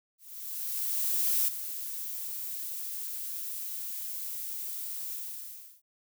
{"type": "noise with ADSR envelope", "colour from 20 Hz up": "violet", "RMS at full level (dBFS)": -26, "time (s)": [0.18, 5.82], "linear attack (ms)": 1300, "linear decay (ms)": 7, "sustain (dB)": -11, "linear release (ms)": 700, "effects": []}